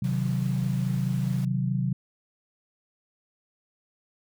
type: chord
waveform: sine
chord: C diminished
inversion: none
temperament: equal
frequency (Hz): 130.81 / 155.56 / 185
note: C3 / Eb3 / Gb3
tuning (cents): 0 / 0 / 0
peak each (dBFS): -26 / -32 / -28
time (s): 0.02-1.93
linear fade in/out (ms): 5
type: noise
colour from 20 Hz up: pink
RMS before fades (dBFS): -46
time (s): 0.04-1.45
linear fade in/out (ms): 2
effects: none